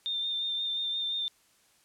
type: tone with vibrato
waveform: sine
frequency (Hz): 3609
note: A7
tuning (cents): +43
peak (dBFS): -29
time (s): 0.06-1.28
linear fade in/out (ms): 0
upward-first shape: sine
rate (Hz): 5.7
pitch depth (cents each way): 22
effects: white hiss -65 dBFS RMS until 1.84 s + low-pass 11000 Hz 12 dB/octave